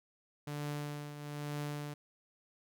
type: tone with tremolo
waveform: sawtooth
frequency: 146.83 Hz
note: D3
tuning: in tune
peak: -32 dBFS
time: 0.47-1.94 s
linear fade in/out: 5 ms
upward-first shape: triangle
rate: 1.1 Hz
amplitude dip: 65%
effects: none